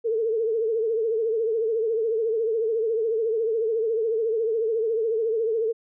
sine tone with vibrato, 448.4 Hz, A4, 33 cents sharp, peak -21 dBFS, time 0.04-5.73 s, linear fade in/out 20 ms, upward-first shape triangle, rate 14 Hz, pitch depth 95 cents each way, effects none

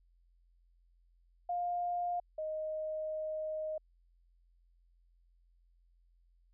sine tone pair in turn, 705 / 622.7 Hz, F5 / D#5, +16 / +1 cents, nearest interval major second, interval 215 cents, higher first, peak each -32 / -35 dBFS, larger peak first, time 1.49-2.2 / 2.38-3.78 s, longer second, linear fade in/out 5 ms, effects added 43 Hz sine -65 dBFS peak until 6.53 s

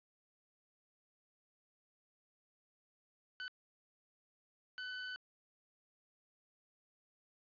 sawtooth tone bursts at uneven times, 1504 Hz, F#6, 28 cents sharp, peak -38 dBFS, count 2, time 3.4-3.48 / 4.78-5.16 s, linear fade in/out 0 ms, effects resampled to 11025 Hz + 11-bit

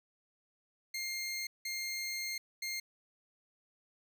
20% pulse tone bursts at uneven times, 2118 Hz, C7, 21 cents sharp, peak -31 dBFS, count 3, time 0.94-1.47 / 1.65-2.38 / 2.62-2.8 s, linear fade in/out 5 ms, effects none

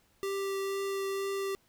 square tone with vibrato, 392 Hz, G4, in tune, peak -32 dBFS, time 0.23-1.55 s, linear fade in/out 0 ms, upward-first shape triangle, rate 2.1 Hz, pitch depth 9 cents each way, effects pink hiss -68 dBFS RMS until 1.68 s

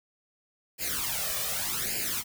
white noise with flanger, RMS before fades -31 dBFS, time 0.78-2.24 s, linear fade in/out 50 ms, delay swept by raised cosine 0.41 to 1.71 ms, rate 0.85 Hz, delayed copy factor +0.85, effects none

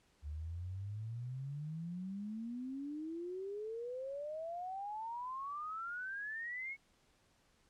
sine exponential sweep, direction up, 71.7 to 2217 Hz, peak -40 dBFS, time 0.22-6.77 s, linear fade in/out 50 ms, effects pink hiss -72 dBFS RMS until 7.69 s + low-pass 9000 Hz 12 dB/octave

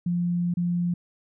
sine tone with dropouts, 174.61 Hz, F3, in tune, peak -22 dBFS, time 0.06-0.94 s, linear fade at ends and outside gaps 5 ms, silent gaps 0.54-0.57 s, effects none

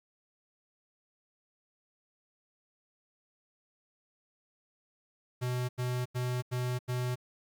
square tone bursts, 124.8 Hz, B2, 19 cents sharp, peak -31 dBFS, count 5, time 5.41-7.158 s, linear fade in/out 20 ms, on 280 ms, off 87 ms, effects 11-bit

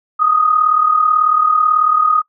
sine tone with amplitude modulation, 1244.5 Hz, D#6, in tune, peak -7 dBFS, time 0.19-2.22 s, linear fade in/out 20 ms, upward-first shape sine, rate 38.2 Hz, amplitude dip 65%, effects noise-tail reverb RT60 0.1 s tail -23 dB re dry

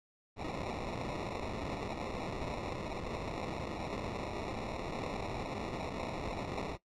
violet noise with sample-and-hold, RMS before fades -39 dBFS, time 0.36-6.78 s, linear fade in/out 50 ms, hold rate 1575 Hz, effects noise-tail reverb RT60 0.1 s tail -17 dB re dry + low-pass 5000 Hz 12 dB/octave

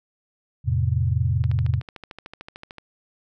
sine chord, F major, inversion none, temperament equal with one note detuned, 85.46 / 110 / 130.81 Hz, F2 / A2 / C3, -37 / 0 / 0 cents, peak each -23 dBFS, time 0.64-1.82 s, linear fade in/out 50 ms
click train, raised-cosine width 0.3 ms, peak -22 dBFS, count 19, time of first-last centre 1.44-2.783 s, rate 13.4 Hz
effects none

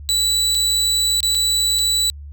30% pulse tone with dropouts, 3951 Hz, B7, in tune, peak -13 dBFS, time 0.09-2.1 s, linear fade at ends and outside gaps 0 ms, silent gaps 0.547-0.551 / 1.204-1.23 / 1.348-1.352 / 1.788-1.791 s, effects added 72 Hz sine -32 dBFS peak until 2.32 s

